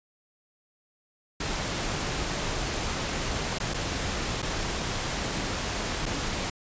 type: noise with dropouts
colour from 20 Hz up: pink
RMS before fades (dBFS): -30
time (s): 1.4-6.5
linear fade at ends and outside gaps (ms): 5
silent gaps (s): 3.586-3.6 / 3.738-3.742 / 4.42-4.426 / 6.057-6.061
effects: resampled to 16000 Hz